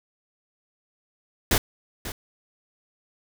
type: noise with echo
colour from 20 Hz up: pink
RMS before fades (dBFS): -20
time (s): 1.51-1.58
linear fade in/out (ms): 2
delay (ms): 540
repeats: 1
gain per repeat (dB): -13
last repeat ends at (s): 2.12
effects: none